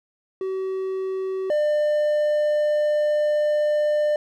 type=tone pair in turn; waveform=triangle; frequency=379.9 / 598.7 Hz; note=F#4 / D5; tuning=+46 / +33 cents; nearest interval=minor sixth; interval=787 cents; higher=second; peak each=-22 / -16 dBFS; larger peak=second; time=0.41-1.5 / 1.5-4.16 s; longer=second; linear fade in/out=2 ms; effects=none